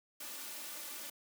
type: noise with comb filter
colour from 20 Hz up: white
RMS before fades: -45 dBFS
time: 0.2-1.1 s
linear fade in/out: 5 ms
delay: 3.4 ms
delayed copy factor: +0.6
effects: high-pass 200 Hz 12 dB/octave

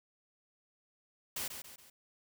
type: noise with echo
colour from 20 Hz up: white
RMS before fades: -38 dBFS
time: 1.36-1.48 s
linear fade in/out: 5 ms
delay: 140 ms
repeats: 3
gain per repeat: -7 dB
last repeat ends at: 1.9 s
effects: none

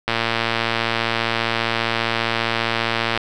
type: click train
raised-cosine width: 0.3 ms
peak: -3 dBFS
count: 357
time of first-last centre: 0.08-3.176 s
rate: 115 Hz
effects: none

